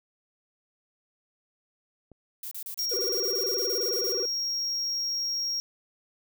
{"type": "click", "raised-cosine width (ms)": 2, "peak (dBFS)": -36, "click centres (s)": 2.117}
{"type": "noise bursts", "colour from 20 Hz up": "violet", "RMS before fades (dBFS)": -37, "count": 15, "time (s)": [2.43, 4.123], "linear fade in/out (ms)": 2, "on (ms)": 83, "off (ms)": 32}
{"type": "tone", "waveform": "triangle", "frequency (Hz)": 5588, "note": "F8", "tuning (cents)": 0, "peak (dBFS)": -26, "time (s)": [2.79, 5.6], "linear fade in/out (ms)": 0}
{"type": "tone with vibrato", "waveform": "triangle", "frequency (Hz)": 431.8, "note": "A4", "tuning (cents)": -33, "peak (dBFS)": -28, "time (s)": [2.91, 4.26], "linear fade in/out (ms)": 10, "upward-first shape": "square", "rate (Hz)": 19, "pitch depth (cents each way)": 200}
{"effects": []}